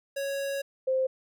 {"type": "tone pair in turn", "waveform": ["square", "sine"], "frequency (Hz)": [554, 522.8], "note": ["C#5", "C5"], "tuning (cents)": [-1, -1], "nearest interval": "minor second", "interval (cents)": 100, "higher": "first", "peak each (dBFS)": [-30, -23], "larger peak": "second", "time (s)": [[0.16, 0.62], [0.87, 1.07]], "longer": "first", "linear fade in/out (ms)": 10, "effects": []}